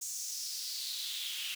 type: noise with high-pass filter sweep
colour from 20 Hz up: pink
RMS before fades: -39 dBFS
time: 0.01-1.55 s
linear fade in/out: 10 ms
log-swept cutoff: 6900 to 2800 Hz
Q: 4
effects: none